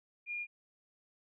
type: tone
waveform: sine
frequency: 2418 Hz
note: D7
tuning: 50 cents sharp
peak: -36 dBFS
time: 0.26-0.47 s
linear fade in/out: 50 ms
effects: none